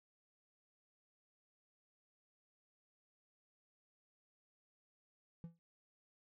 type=tone with exponential decay; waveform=triangle; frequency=167.7 Hz; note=E3; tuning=30 cents sharp; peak=-40 dBFS; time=5.44-5.59 s; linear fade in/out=0 ms; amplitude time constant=31 ms; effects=none